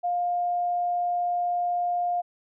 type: tone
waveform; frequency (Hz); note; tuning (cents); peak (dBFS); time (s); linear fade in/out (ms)
sine; 706; F5; +19; -23; 0.03-2.22; 20
effects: none